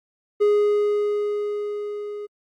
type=tone with level ramp; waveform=triangle; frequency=414.8 Hz; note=G#4; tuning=2 cents flat; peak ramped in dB=-12 to -28 dBFS; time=0.4-2.27 s; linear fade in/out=20 ms; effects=AAC 64 kbps